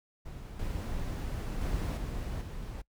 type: noise with level steps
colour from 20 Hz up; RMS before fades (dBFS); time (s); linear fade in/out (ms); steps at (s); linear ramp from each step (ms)
brown; -43 / -35 / -32 / -36 / -40; 0.25-2.82; 10; 0.59 / 1.61 / 1.97 / 2.41; 5
effects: noise-tail reverb RT60 0.1 s tail -23 dB re dry